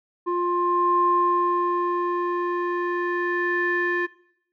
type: tone with low-pass filter sweep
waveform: square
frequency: 351.6 Hz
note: F4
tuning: 12 cents sharp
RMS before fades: -23 dBFS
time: 0.26-4.07 s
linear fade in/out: 20 ms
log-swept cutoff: 910 to 1900 Hz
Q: 6.8
effects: noise-tail reverb RT60 0.7 s tail -20 dB re dry